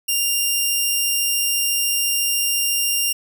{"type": "tone", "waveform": "10% pulse", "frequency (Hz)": 2794, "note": "F7", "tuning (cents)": 0, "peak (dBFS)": -9, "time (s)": [0.08, 3.13], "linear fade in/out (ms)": 10, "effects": []}